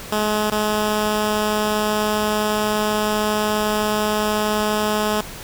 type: tone with dropouts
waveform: 10% pulse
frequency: 212.2 Hz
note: G#3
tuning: 38 cents sharp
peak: -10 dBFS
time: 0.12-5.21 s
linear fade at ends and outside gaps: 2 ms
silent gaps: 0.501-0.52 s
effects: pink hiss -35 dBFS RMS until 5.43 s